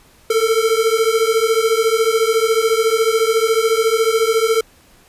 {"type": "beating tone pair", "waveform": "square", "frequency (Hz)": [441.2, 455.2], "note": ["A4", "A#4"], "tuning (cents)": [5, -41], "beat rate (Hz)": 14, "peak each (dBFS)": [-17, -17], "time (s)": [0.3, 4.61], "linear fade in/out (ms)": 5, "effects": ["pink hiss -50 dBFS RMS until 5.08 s", "resampled to 32000 Hz"]}